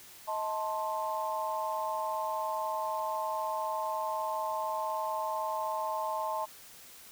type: chord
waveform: sine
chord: A diminished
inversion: second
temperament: just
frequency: 633.6 / 880 / 1056 Hz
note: Eb5 / A5 / C6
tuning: +31 / 0 / +16 cents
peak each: -36 / -34 / -36 dBFS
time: 0.27-6.46 s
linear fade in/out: 20 ms
effects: white hiss -52 dBFS RMS until 7.11 s